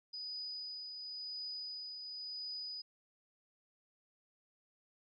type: tone with tremolo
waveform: sine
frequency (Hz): 4967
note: D#8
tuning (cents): -4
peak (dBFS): -40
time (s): 0.13-2.82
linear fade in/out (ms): 10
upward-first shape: triangle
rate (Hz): 0.94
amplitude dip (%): 40
effects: none